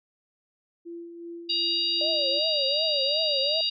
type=tone with tremolo; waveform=sine; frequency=340.2 Hz; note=F4; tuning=45 cents flat; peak=-35 dBFS; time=0.85-2.4 s; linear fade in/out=20 ms; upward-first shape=sine; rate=2.7 Hz; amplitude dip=45%
type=harmonic tone; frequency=947 Hz; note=A#5; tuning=27 cents sharp; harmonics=3 / 4 / 5; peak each=-30 / -27 / -27 dBFS; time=1.49-3.7 s; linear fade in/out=10 ms
type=tone with vibrato; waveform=sine; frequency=587.3 Hz; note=D5; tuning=in tune; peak=-28 dBFS; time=2.01-3.61 s; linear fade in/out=2 ms; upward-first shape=triangle; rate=2.7 Hz; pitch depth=190 cents each way
effects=none